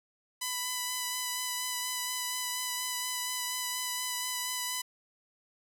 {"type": "tone with vibrato", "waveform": "5% pulse", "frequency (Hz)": 997, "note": "B5", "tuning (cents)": 16, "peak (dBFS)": -20, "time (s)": [0.41, 4.82], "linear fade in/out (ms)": 10, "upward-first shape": "sine", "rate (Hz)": 4.2, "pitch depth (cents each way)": 14, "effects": []}